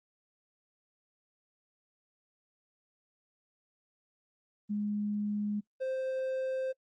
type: tone pair in turn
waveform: sine / triangle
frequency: 207.7 / 523.4 Hz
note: G#3 / C5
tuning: 0 / 0 cents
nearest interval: octave + major third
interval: 1600 cents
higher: second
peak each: -30 / -29 dBFS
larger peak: second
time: 4.69-5.61 / 5.8-6.73 s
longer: second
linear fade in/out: 20 ms
effects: noise-tail reverb RT60 0.1 s tail -26 dB re dry + Opus 24 kbps